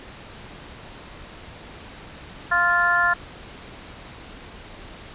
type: harmonic tone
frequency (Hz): 349.2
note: F4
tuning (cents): 0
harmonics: 2 / 3 / 4 / 5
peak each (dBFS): -26 / -24 / -20 / -21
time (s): 2.51-3.14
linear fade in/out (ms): 10
effects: pink hiss -41 dBFS RMS until 5.14 s + resampled to 8000 Hz